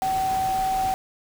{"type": "tone in noise", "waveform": "sine", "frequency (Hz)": 762, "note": "G5", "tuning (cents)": -49, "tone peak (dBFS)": -21, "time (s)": [0.02, 0.94], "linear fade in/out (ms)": 0, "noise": "pink", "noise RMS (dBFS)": -35, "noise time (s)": [0.02, 0.94], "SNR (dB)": 11, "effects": []}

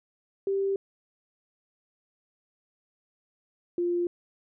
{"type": "tone pair in turn", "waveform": "sine", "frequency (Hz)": [392, 349.2], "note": ["G4", "F4"], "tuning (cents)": [0, 0], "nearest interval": "major second", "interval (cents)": 200, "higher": "first", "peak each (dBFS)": -24, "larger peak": "neither", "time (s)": [[0.47, 0.76], [3.78, 4.07]], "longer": "neither", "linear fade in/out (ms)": 2, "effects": []}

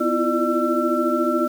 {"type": "tone cluster", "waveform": "sine", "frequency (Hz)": [250.9, 328.4, 342.4, 601, 1340], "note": ["B3", "E4", "F4", "D5", "E6"], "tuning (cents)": [28, -6, -34, 40, 28], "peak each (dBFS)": -24, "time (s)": [0, 1.48], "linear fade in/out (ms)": 10, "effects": ["7-bit"]}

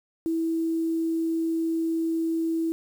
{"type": "tone with quantisation", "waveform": "sine", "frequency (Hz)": 327.4, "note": "E4", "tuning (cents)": -12, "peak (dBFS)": -23, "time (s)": [0.26, 2.72], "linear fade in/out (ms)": 0, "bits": 8, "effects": []}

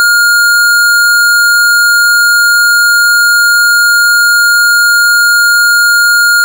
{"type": "tone", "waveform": "square", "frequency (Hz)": 1418, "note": "F6", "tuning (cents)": 26, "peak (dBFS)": -5, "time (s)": [0, 6.44], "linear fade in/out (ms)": 0, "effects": []}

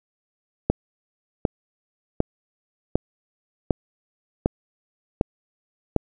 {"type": "click train", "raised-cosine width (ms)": 2, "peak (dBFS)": -4, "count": 8, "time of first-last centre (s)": [0.7, 5.963], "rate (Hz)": 1.33, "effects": []}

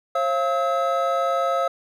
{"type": "tone cluster", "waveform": "triangle", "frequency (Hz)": [538, 685, 1289], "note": ["C5", "F5", "E6"], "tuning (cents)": [48, -34, -39], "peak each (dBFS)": -22, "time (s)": [0.15, 1.68], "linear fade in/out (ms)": 5, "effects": []}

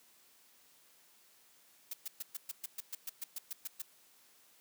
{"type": "noise bursts", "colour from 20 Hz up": "blue", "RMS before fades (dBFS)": -40, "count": 14, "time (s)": [1.91, 3.82], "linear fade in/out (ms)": 5, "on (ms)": 25, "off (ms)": 120, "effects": ["white hiss -65 dBFS RMS until 4.6 s", "high-pass 150 Hz 12 dB/octave"]}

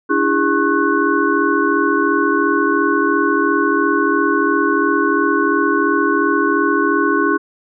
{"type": "tone cluster", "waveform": "sine", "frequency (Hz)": [289.7, 332.6, 407, 1089, 1490], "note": ["D4", "E4", "G#4", "C#6", "F#6"], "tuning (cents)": [-24, 16, -35, -31, 12], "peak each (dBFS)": -19, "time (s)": [0.09, 7.38], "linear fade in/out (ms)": 20, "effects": []}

